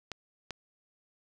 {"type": "clicks", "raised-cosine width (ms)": 0.2, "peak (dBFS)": -20, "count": 2, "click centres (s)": [0.117, 0.507], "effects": []}